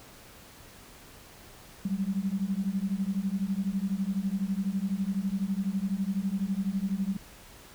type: beating tone pair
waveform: sine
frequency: 188.4 / 200.4 Hz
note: F#3 / G3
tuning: +32 / +38 cents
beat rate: 12 Hz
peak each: -30 dBFS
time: 1.85-7.17 s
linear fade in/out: 5 ms
effects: pink hiss -51 dBFS RMS until 7.74 s